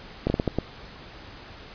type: slowing click train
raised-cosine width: 2 ms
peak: -9 dBFS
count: 6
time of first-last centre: 0.27-0.586 s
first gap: 30 ms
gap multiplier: 1.38
effects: pink hiss -44 dBFS RMS until 1.74 s + resampled to 11025 Hz